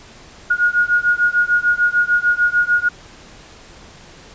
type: beating tone pair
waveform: sine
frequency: 1436 / 1442.7 Hz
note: F6 / F#6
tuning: +48 / -44 cents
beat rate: 6.7 Hz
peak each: -16 / -16 dBFS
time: 0.5-2.89 s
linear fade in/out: 10 ms
effects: pink hiss -42 dBFS RMS until 4.34 s + resampled to 16000 Hz